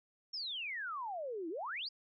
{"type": "exponential two-way sweep", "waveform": "sine", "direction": "down then up", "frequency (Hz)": [5540, 311.1, 5140], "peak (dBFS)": -38, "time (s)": [0.33, 1.89], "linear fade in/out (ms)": 10, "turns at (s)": 1.49, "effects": []}